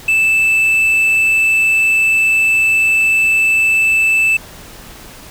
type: tone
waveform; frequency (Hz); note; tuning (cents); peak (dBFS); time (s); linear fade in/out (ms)
triangle; 2637; E7; 0; -8; 0.08-4.37; 5
effects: pink hiss -36 dBFS RMS until 5.3 s